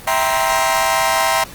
sawtooth chord, C dominant seventh, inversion first, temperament just, 654.1 / 784.9 / 941.9 / 1046.5 Hz, E5 / G5 / Bb5 / C6, -14 / +2 / +18 / 0 cents, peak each -16 dBFS, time 0.07-1.44 s, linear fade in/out 5 ms, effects pink hiss -36 dBFS RMS until 1.54 s + Opus 24 kbps

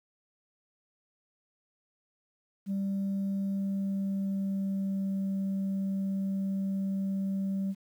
sine tone with pitch glide, 196 to 194.08 Hz, G3 to G3, 0 to -17 cents, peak -26 dBFS, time 2.66-7.75 s, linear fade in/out 50 ms, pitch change -17 cents, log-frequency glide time 3.56-5.18 s, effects tanh soft clip ceiling -27 dBFS + 10-bit

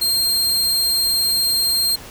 sawtooth tone, 4195 Hz, C8, 4 cents sharp, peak -13 dBFS, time 0.01-1.96 s, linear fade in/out 10 ms, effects pink hiss -38 dBFS RMS until 2.1 s

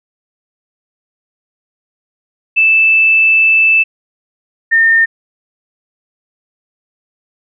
sine tone pair in turn, 2637 / 1817.4 Hz, E7 / A#6, 0 / -44 cents, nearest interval tritone, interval 644 cents, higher first, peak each -6 dBFS, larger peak neither, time 2.56-3.84 / 4.71-5.06 s, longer first, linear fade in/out 20 ms, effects none

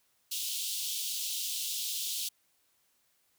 pink high-pass noise, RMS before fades -35 dBFS, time 0.31-2.29 s, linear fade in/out 10 ms, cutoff 3000 Hz, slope 48 dB/octave, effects white hiss -72 dBFS RMS until 3.38 s

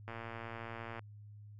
click train, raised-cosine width 0.5 ms, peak -29 dBFS, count 106, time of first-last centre 0.08-0.993 s, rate 115 Hz, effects added 104 Hz sine -50 dBFS peak until 1.59 s

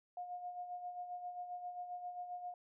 sine tone with tremolo, 715 Hz, F5, 41 cents sharp, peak -40 dBFS, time 0.17-2.54 s, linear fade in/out 2 ms, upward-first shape sine, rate 7.5 Hz, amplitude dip 55%, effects none

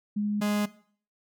sine / 45% pulse tone pair in turn, 207.7 / 207.7 Hz, G#3 / G#3, 0 / 0 cents, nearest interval unison, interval 0 cents, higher neither, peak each -25 / -24 dBFS, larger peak second, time 0.16-0.41 / 0.41-0.66 s, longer neither, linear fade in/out 10 ms, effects noise-tail reverb RT60 0.5 s tail -18 dB re dry

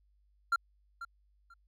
triangle tone with echo, 1378 Hz, F6, 24 cents flat, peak -23 dBFS, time 0.52-0.56 s, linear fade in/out 5 ms, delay 490 ms, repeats 2, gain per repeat -14 dB, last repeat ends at 1.54 s, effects added 50 Hz sine -66 dBFS peak until 1.67 s

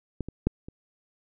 clicks, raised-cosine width 3 ms, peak -17 / -23 / -9 / -27 dBFS, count 4, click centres 0.207 / 0.286 / 0.47 / 0.685 s, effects none

